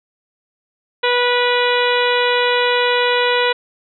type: harmonic tone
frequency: 489.2 Hz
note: B4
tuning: 16 cents flat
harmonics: 1 / 2 / 3 / 4 / 5 / 6 / 7 / 8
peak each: -17 / -20 / -22 / -23 / -24 / -25 / -25 / -26 dBFS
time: 1.03-3.53 s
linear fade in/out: 10 ms
effects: none